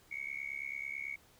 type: tone with amplitude modulation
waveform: sine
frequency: 2217 Hz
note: C#7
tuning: in tune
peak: -33 dBFS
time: 0.11-1.16 s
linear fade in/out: 10 ms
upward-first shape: sine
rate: 69.1 Hz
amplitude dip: 100%
effects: tanh soft clip ceiling -30 dBFS + pink hiss -64 dBFS RMS until 1.39 s